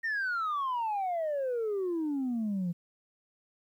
sine exponential sweep, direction down, 1864.7 to 167.9 Hz, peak -27 dBFS, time 0.03-2.73 s, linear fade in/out 20 ms, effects tanh soft clip ceiling -27 dBFS + 11-bit

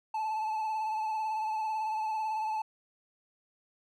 triangle tone with vibrato, 870 Hz, A5, 20 cents flat, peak -28 dBFS, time 0.14-2.62 s, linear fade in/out 5 ms, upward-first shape sine, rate 18 Hz, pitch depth 32 cents each way, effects none

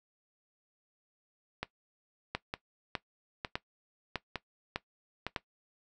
two click trains, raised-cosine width 0.3 ms, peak -16 / -18 dBFS, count 6 / 5, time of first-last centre 2.35-5.362 / 1.63-5.266 s, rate 1.66 / 1.1 Hz, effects noise-tail reverb RT60 0.1 s tail -17 dB re dry

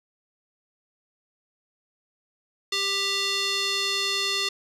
square tone with band-pass filter, 395 Hz, G4, 13 cents sharp, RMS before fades -26 dBFS, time 2.72-4.49 s, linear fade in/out 5 ms, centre 4000 Hz, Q 2.2, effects none

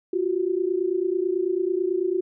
sine tone pair together, 350 / 379.1 Hz, F4 / F#4, +4 / +42 cents, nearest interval minor second, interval 138 cents, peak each -24 dBFS, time 0.13-2.21 s, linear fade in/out 5 ms, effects none

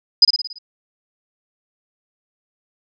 sine tone with echo, 4978 Hz, D#8, in tune, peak -5 dBFS, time 0.22-0.25 s, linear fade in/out 5 ms, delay 56 ms, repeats 6, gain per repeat -5 dB, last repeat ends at 0.586 s, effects none

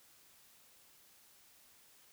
silence, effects white hiss -64 dBFS RMS until 2.12 s

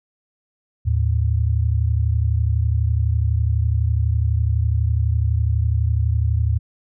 sine tone pair together, 77.29 / 109.3 Hz, D#2 / A2, -11 / -11 cents, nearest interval tritone, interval 600 cents, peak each -18 / -19 dBFS, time 0.85-6.59 s, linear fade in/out 20 ms, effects none

